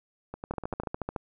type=two click trains; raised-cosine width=1 ms; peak=-17 / -23 dBFS; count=10 / 6; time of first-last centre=0.51-1.162 / 0.34-0.835 s; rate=13.8 / 10.1 Hz; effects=none